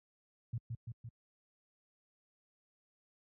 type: tone with echo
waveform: sine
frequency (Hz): 115.9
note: A#2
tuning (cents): -10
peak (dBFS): -34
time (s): 0.53-0.58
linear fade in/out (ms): 5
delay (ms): 170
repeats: 3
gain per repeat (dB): -3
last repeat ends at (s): 1.09
effects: high-pass 60 Hz 12 dB/octave